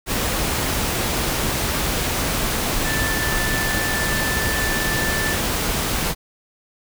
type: tone in noise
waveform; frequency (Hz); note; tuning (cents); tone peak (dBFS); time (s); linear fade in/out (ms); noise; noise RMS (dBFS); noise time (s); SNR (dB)
sine; 1762; A6; +2; -24; 2.83-5.37; 50; pink; -22; 0.06-6.15; -5
effects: none